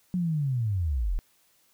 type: linear sweep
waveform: sine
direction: down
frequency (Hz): 185 to 33.28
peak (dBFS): -24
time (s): 0.14-1.19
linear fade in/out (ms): 0
effects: white hiss -65 dBFS RMS until 1.73 s